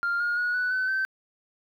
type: tone with pitch steps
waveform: sine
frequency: 1397 / 1425.5 / 1454.6 / 1484.4 / 1514.7 / 1545.6 Hz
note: F6 / F6 / F#6 / F#6 / F#6 / G6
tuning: 0 / +35 / -30 / +5 / +40 / -25 cents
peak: -22 dBFS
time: 0.03-1.05 s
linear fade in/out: 0 ms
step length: 170 ms
effects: tanh soft clip ceiling -21 dBFS + 10-bit